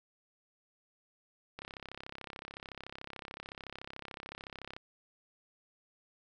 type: click train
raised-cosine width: 0.3 ms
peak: -27 dBFS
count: 108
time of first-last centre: 1.59-4.765 s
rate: 33.7 Hz
effects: none